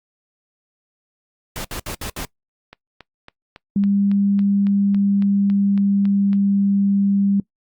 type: noise bursts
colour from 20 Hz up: pink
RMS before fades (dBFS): -28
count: 5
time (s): 1.56-2.249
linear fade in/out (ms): 0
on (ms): 85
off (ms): 66
type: click train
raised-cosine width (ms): 0.3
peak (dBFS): -22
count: 14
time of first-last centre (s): 2.73-6.331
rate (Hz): 3.61
type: tone with pitch glide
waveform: sine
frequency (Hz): 200 to 198.85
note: G3 to G3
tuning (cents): +35 to +25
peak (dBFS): -14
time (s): 3.76-7.4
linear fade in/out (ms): 2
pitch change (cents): -10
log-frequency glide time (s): 4.51-6.76
effects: noise-tail reverb RT60 0.1 s tail -22 dB re dry + Opus 48 kbps